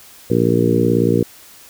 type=harmonic tone with a mistuned harmonic; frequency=58.3 Hz; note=A#1; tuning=1 cent sharp; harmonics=2 / 3 / 4 / 5 / 6 / 7 / 8; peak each=-20 / -20 / -20 / -20 / -20 / -20 / -20 dBFS; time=0.3-1.23 s; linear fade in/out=5 ms; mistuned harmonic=2; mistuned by=-15 cents; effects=white hiss -43 dBFS RMS until 1.69 s